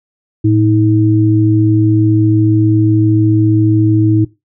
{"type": "tone pair together", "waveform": "sine", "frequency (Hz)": [110.9, 318.6], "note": ["A2", "D#4"], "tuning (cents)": [14, 41], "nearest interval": "octave + tritone", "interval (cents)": 1827, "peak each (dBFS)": -10, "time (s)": [0.44, 4.25], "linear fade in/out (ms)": 10, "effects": ["noise-tail reverb RT60 0.2 s tail -17 dB re dry"]}